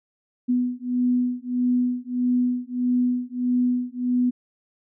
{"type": "beating tone pair", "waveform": "sine", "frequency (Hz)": [246.9, 248.5], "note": ["B3", "B3"], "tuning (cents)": [0, 11], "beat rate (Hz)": 1.6, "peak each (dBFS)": -23, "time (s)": [0.48, 4.31], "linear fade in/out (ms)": 20, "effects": []}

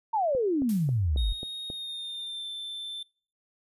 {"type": "exponential sweep", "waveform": "sine", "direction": "down", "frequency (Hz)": [932.3, 44.47], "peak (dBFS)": -23, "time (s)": [0.13, 1.33], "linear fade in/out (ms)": 10}
{"type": "click train", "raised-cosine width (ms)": 2, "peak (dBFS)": -25, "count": 6, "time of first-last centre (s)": [0.35, 1.701], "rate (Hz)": 3.7}
{"type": "noise with exponential decay", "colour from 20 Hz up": "blue", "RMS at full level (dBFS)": -39, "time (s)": [0.69, 1.09], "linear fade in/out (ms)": 1, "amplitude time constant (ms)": 85}
{"type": "tone with pitch glide", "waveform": "triangle", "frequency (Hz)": [3729, 3546], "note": ["A#7", "A7"], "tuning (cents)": [0, 13], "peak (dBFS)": -33, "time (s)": [1.17, 3.03], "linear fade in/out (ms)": 5, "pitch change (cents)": -87, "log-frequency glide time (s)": [1.68, 2.48]}
{"effects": ["noise-tail reverb RT60 0.4 s tail -24 dB re dry", "resampled to 32000 Hz"]}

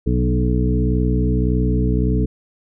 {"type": "harmonic tone with a mistuned harmonic", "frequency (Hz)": 61.7, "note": "B1", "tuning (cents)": -1, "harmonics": [1, 2, 3, 4, 5, 7], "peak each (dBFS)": [-18, -21, -23, -24, -25, -26], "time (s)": [0.06, 2.26], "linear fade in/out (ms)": 10, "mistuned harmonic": 2, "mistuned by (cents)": 29, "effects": []}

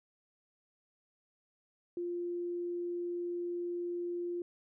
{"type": "tone", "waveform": "sine", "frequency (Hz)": 349.2, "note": "F4", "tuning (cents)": 0, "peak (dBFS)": -34, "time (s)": [1.97, 4.42], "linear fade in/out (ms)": 2, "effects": []}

